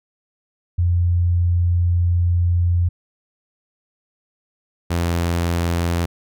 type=tone pair in turn; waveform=sine / sawtooth; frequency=87.3 / 85.45 Hz; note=F2 / F2; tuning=0 / -37 cents; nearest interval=unison; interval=37 cents; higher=first; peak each=-14 dBFS; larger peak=neither; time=0.78-2.89 / 4.9-6.06 s; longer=first; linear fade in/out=10 ms; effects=none